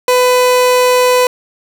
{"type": "tone", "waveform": "30% pulse", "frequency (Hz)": 500, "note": "B4", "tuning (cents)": 21, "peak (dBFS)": -5, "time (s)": [0.08, 1.27], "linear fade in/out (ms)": 2, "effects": []}